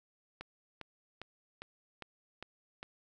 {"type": "click train", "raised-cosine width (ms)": 0.3, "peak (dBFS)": -27, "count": 7, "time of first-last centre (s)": [0.41, 2.829], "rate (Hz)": 2.48, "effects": []}